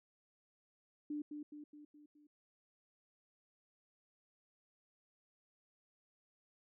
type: tone with echo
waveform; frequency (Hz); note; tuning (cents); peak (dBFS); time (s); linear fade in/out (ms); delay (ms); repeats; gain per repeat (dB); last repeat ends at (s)
sine; 296.8; D4; +18; -38; 1.1-1.22; 5; 210; 5; -5; 2.27
effects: none